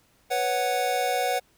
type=chord; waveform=square; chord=B suspended second; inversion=none; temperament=equal; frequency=493.9 / 554.4 / 740 Hz; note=B4 / C#5 / F#5; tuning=0 / 0 / 0 cents; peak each=-30 / -31 / -26 dBFS; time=0.3-1.4 s; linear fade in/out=20 ms; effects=pink hiss -63 dBFS RMS until 1.57 s